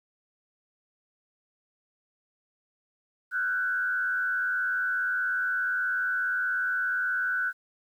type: tone with frequency modulation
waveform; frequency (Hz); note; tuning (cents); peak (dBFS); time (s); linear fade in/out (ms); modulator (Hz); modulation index
sine; 1496; F#6; +19; -25; 3.31-7.53; 50; 96.8; 0.78
effects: 10-bit